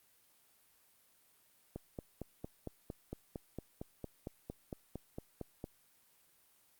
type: click train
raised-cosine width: 2 ms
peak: -28 dBFS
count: 18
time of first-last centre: 1.76-5.641 s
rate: 4.38 Hz
effects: white hiss -69 dBFS RMS until 6.79 s + Opus 32 kbps